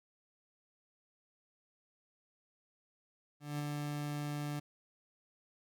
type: tone with ADSR envelope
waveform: 30% pulse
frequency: 146.83 Hz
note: D3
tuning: in tune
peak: -32 dBFS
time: 3.4-4.6 s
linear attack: 190 ms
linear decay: 16 ms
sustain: -2 dB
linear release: 11 ms
effects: none